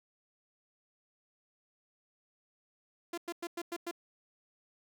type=tone bursts; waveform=sawtooth; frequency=342.8 Hz; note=F4; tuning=32 cents flat; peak=-32 dBFS; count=6; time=3.13-3.912 s; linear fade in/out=5 ms; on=47 ms; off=100 ms; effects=none